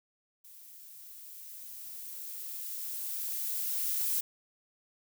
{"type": "noise with level ramp", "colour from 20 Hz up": "violet", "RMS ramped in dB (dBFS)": [-53, -30], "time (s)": [0.44, 4.21], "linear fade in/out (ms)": 10, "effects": []}